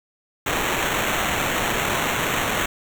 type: noise with sample-and-hold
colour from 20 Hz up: white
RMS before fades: -23 dBFS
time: 0.46-2.66 s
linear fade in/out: 5 ms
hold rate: 4900 Hz
effects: none